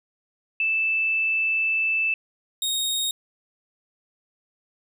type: tone pair in turn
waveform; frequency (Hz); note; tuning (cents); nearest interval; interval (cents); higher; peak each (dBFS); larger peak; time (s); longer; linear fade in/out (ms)
sine / sawtooth; 2638 / 3731; E7 / A#7; +1 / +1; tritone; 600; second; -20; neither; 0.6-2.14 / 2.62-3.11; first; 2
effects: none